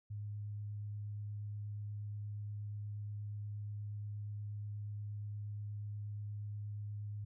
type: tone with vibrato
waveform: sine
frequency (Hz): 103.83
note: G#2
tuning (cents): 0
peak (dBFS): -40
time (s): 0.1-7.25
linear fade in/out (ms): 10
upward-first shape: sine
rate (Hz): 8.4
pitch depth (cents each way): 8
effects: none